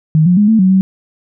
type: tone with pitch steps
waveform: sine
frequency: 156.6 / 178.5 / 207.3 / 222 / 187.4 / 190 Hz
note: D#3 / F3 / G#3 / A3 / F#3 / F#3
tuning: +11 / +38 / -3 / +16 / +22 / +46 cents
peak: -6 dBFS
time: 0.15-0.81 s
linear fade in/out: 0 ms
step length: 110 ms
effects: none